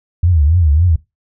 sine tone with vibrato, 80.4 Hz, E2, 43 cents flat, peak -8 dBFS, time 0.23-0.96 s, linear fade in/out 5 ms, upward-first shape triangle, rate 3.6 Hz, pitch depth 240 cents each way, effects noise-tail reverb RT60 0.2 s tail -19 dB re dry

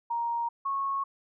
sine tone pair in turn, 937 / 1098.6 Hz, A#5 / C#6, +9 / -16 cents, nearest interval minor third, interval 275 cents, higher second, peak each -27 dBFS, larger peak neither, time 0.1-0.49 / 0.65-1.04 s, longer neither, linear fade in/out 10 ms, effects none

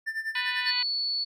triangle tone with tremolo, 1782 Hz, A6, 22 cents sharp, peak -25 dBFS, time 0.06-0.72 s, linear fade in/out 20 ms, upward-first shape sine, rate 10 Hz, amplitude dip 80%
harmonic tone, 493.9 Hz, B4, in tune, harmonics 2 / 3 / 4 / 5 / 6 / 7 / 8 / 9, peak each -38 / -40 / -34 / -34 / -36 / -40 / -38 / -39 dBFS, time 0.35-0.83 s, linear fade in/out 5 ms
sine tone, 4435 Hz, C#8, in tune, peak -26 dBFS, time 0.65-1.25 s, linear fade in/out 20 ms
effects none

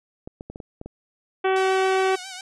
clicks, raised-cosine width 2 ms, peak -22 dBFS, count 7, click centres 0.275 / 0.409 / 0.5 / 0.559 / 0.602 / 0.814 / 0.86 s
harmonic tone, 380 Hz, F#4, 46 cents sharp, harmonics 1 / 2 / 3 / 4 / 5 / 6 / 7 / 8 / 9, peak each -20 / -24 / -30 / -30 / -35 / -34 / -37 / -40 / -42 dBFS, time 1.44-2.16 s, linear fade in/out 10 ms
5% pulse tone with vibrato, 752 Hz, F#5, 28 cents sharp, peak -22 dBFS, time 1.56-2.41 s, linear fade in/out 2 ms, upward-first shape sine, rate 7.3 Hz, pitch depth 65 cents each way
effects low-pass 8000 Hz 12 dB/octave

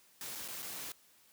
white noise with dropouts, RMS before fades -43 dBFS, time 0.21-0.92 s, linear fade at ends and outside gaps 1 ms, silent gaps 0.352-0.355 / 0.479-0.484 / 0.623-0.627 s, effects white hiss -65 dBFS RMS until 1.32 s + high-pass 80 Hz 12 dB/octave

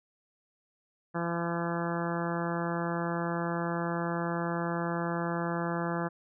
harmonic tone, 170 Hz, F3, 46 cents flat, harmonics 1 / 2 / 3 / 4 / 5 / 6 / 7 / 8 / 9 / 10, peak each -33 / -36 / -38 / -39 / -40 / -41 / -41 / -42 / -43 / -43 dBFS, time 1.14-6.09 s, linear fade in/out 20 ms, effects none

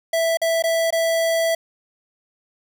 square tone with dropouts, 659.3 Hz, E5, in tune, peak -18 dBFS, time 0.13-1.55 s, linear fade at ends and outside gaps 5 ms, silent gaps 0.372-0.416 / 0.624-0.638 / 0.906-0.925 s, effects none

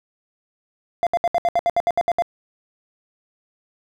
triangle tone bursts, 691 Hz, F5, 19 cents flat, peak -13 dBFS, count 12, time 1.03-2.222 s, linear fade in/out 0 ms, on 37 ms, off 68 ms, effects none

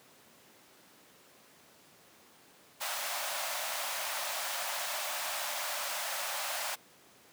pink high-pass noise, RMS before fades -36 dBFS, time 2.8-6.76 s, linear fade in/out 20 ms, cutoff 560 Hz, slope 96 dB/octave, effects pink hiss -59 dBFS RMS until 7.32 s + high-pass 200 Hz 12 dB/octave

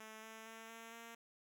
5% pulse tone with pitch steps, 218.7 / 221.6 / 224.6 / 227.6 / 230.6 Hz, A3 / A3 / A3 / A#3 / A#3, -10 / +13 / +36 / -41 / -19 cents, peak -40 dBFS, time 0-1.15 s, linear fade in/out 5 ms, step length 230 ms, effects none

